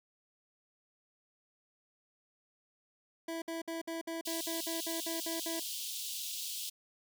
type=tone bursts; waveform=25% pulse; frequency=329.6 Hz; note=E4; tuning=in tune; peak=-33 dBFS; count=12; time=3.28-5.598 s; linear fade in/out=5 ms; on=140 ms; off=58 ms
type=high-pass noise; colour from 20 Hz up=pink; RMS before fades=-40 dBFS; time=4.25-6.7 s; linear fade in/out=10 ms; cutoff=3000 Hz; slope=48 dB/octave
effects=none